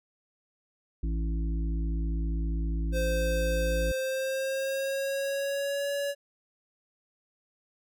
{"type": "harmonic tone", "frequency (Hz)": 55, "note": "A1", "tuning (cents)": 0, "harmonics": [1, 3, 5, 6], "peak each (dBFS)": [-27, -37, -41, -43], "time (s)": [1.03, 3.92], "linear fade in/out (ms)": 5}
{"type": "tone with pitch glide", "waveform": "square", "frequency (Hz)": [519, 566], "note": ["C5", "C#5"], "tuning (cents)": [-14, 36], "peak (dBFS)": -29, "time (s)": [2.92, 6.15], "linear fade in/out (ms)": 50, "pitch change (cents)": 150, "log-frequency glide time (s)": [3.77, 5.9]}
{"effects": []}